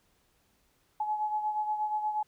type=beating tone pair; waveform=sine; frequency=849 / 857.4 Hz; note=G#5 / A5; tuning=+38 / -45 cents; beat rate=8.4 Hz; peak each=-29 / -37 dBFS; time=1-2.23 s; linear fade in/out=5 ms; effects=pink hiss -70 dBFS RMS until 2.27 s